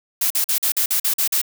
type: noise bursts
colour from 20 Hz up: blue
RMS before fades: -19 dBFS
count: 9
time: 0.21-1.416 s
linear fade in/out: 5 ms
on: 94 ms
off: 45 ms
effects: none